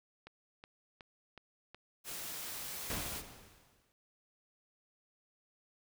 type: click train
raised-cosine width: 0.3 ms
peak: -34 dBFS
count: 7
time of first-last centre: 0.27-2.484 s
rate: 2.71 Hz
type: noise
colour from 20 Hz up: white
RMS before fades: -43 dBFS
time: 2.04-3.23 s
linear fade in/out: 50 ms
type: noise with exponential decay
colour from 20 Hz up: pink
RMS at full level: -37 dBFS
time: 2.9-3.92 s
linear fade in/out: 0 ms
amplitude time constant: 220 ms
effects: none